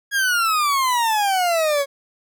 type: exponential sweep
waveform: 40% pulse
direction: down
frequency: 1661.2 to 548 Hz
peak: -16 dBFS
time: 0.11-1.86 s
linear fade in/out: 50 ms
effects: none